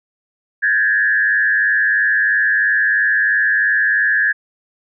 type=tone with frequency modulation; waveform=sine; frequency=1690 Hz; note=G#6; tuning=30 cents sharp; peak=-12 dBFS; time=0.62-4.33 s; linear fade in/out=20 ms; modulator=103 Hz; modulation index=1; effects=none